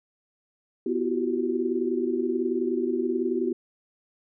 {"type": "tone cluster", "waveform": "sine", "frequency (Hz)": [248, 334.1, 365.4, 384.1], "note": ["B3", "E4", "F#4", "G4"], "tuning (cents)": [7, 23, -22, -35], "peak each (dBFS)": -29, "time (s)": [0.86, 3.53], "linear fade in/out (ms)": 5, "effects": []}